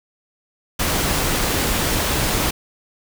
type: noise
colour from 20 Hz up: pink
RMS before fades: -20 dBFS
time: 0.79-2.51 s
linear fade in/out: 10 ms
effects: none